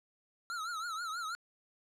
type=tone with vibrato; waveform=square; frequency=1344 Hz; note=E6; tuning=33 cents sharp; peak=-37 dBFS; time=0.5-1.35 s; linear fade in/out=0 ms; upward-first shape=triangle; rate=6.2 Hz; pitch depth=140 cents each way; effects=low-pass 9000 Hz 12 dB/octave + 11-bit